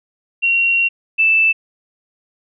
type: tone pair in turn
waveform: sine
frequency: 2744 / 2643 Hz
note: F7 / E7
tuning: -31 / +4 cents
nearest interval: minor second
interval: 65 cents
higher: first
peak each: -12 / -10 dBFS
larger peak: second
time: 0.42-0.89 / 1.18-1.53 s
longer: first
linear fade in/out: 20 ms
effects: none